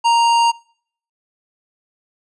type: tone with tanh clipping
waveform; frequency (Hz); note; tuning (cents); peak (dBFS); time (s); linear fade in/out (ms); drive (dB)
sine; 932.3; A#5; 0; -13; 0.04-0.52; 20; 17
effects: noise-tail reverb RT60 0.6 s tail -25 dB re dry + resampled to 24000 Hz